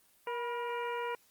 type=harmonic tone with a mistuned harmonic; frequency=473.5 Hz; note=A#4; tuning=27 cents sharp; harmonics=1 / 2 / 3 / 4 / 5 / 6; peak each=-37 / -37 / -44 / -47 / -46 / -51 dBFS; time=0.27-1.15 s; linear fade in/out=2 ms; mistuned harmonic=2; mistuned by=+50 cents; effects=white hiss -66 dBFS RMS until 1.3 s + Opus 24 kbps